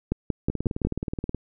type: two click trains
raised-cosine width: 3 ms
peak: -15 / -10 dBFS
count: 17 / 5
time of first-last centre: 0.5-1.347 / 0.12-0.85 s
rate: 18.9 / 5.48 Hz
effects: none